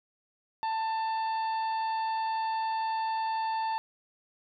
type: harmonic tone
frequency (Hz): 889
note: A5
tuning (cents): +18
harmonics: 1 / 2 / 3 / 4 / 5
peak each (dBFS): -28 / -43 / -47 / -51 / -47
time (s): 0.63-3.78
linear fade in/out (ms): 0
effects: none